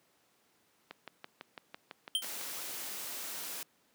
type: click train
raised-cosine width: 0.3 ms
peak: -27 dBFS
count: 10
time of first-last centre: 0.91-2.413 s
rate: 5.99 Hz
type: tone with exponential decay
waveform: square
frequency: 3136 Hz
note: G7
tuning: in tune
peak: -25 dBFS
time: 2.15-2.27 s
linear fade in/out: 1 ms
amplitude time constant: 26 ms
type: noise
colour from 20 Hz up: white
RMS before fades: -41 dBFS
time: 2.22-3.63 s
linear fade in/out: 2 ms
effects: pink hiss -70 dBFS RMS until 3.94 s + high-pass 200 Hz 12 dB/octave